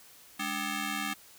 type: ring-modulated tone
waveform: 10% pulse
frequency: 493.9 Hz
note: B4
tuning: in tune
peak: -20 dBFS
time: 0.39-1.14 s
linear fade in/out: 10 ms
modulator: 701 Hz
effects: white hiss -55 dBFS RMS until 1.38 s